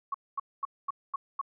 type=tone bursts; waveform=sine; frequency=1108.7 Hz; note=C#6; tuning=in tune; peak=-28 dBFS; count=6; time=0.12-1.414 s; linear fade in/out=5 ms; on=24 ms; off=230 ms; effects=none